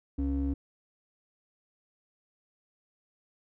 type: ring-modulated tone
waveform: triangle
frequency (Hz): 103.83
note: G#2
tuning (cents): 0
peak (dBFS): -22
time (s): 0.18-0.54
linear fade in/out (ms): 10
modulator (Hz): 173
effects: none